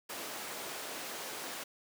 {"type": "high-pass noise", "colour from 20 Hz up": "pink", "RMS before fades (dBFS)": -42, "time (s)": [0.09, 1.64], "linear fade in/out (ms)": 10, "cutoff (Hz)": 380, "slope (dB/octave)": 12, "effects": []}